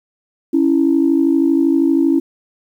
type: tone pair together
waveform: sine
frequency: 276.9 / 329.6 Hz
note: C#4 / E4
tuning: -2 / 0 cents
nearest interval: minor third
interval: 302 cents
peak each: -13 dBFS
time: 0.53-2.2 s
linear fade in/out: 10 ms
effects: tanh soft clip ceiling -3 dBFS + 8-bit